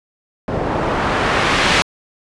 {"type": "noise with low-pass filter sweep", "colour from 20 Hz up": "white", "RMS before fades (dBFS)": -17, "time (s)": [0.48, 1.82], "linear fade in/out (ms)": 0, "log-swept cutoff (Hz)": [580, 3200], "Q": 0.75, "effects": ["resampled to 24000 Hz"]}